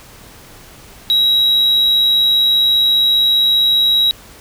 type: tone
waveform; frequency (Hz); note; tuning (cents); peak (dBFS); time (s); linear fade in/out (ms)
sine; 3855; B7; -43; -7; 1.1-4.11; 0
effects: tanh soft clip ceiling -9 dBFS + pink hiss -40 dBFS RMS until 4.4 s